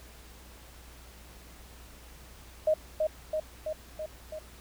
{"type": "tone with echo", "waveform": "sine", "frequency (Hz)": 622.3, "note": "D#5", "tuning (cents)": 0, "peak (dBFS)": -21, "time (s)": [2.67, 2.74], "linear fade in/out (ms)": 5, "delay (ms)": 330, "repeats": 5, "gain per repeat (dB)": -3, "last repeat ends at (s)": 4.39, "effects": ["added 60 Hz sine -51 dBFS peak until 4.6 s", "pink hiss -53 dBFS RMS until 4.6 s"]}